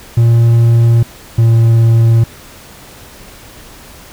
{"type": "tone pair in turn", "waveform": "triangle", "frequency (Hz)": [116.54, 114.67], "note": ["A#2", "A#2"], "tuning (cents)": [0, -28], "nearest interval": "unison", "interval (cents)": 28, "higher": "first", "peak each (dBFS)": -3, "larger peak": "neither", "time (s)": [[0.17, 1.03], [1.38, 2.24]], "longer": "neither", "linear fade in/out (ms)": 5, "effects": ["pink hiss -36 dBFS RMS until 4.12 s"]}